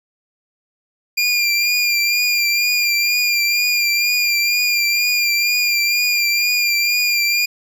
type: tone with vibrato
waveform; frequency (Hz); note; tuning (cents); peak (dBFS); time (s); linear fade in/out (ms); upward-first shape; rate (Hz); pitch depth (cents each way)
25% pulse; 2401; D7; +38; -11; 1.17-7.46; 10; triangle; 2.1; 38
effects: none